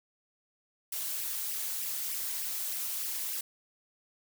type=noise with flanger; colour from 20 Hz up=blue; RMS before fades=-35 dBFS; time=0.92-3.41 s; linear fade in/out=5 ms; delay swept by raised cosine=0.36 to 5.96 ms; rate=3.3 Hz; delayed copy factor=+0.85; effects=none